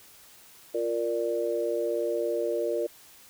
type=chord; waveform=sine; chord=Bb major; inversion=second; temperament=equal; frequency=349.2 / 466.2 / 587.3 Hz; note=F4 / Bb4 / D5; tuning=0 / 0 / 0 cents; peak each=-31 / -29 / -30 dBFS; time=0.74-2.87 s; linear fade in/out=10 ms; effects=white hiss -53 dBFS RMS until 3.29 s